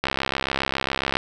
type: click train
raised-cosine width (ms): 0.3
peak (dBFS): -6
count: 77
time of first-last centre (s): 0.04-1.169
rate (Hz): 67.3
effects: none